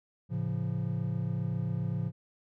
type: chord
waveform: triangle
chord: A augmented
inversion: none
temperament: just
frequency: 110 / 137.5 / 171.88 Hz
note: A2 / C#3 / E#3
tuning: 0 / -14 / -27 cents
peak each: -32 dBFS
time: 0.29-2.12 s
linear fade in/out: 50 ms
effects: none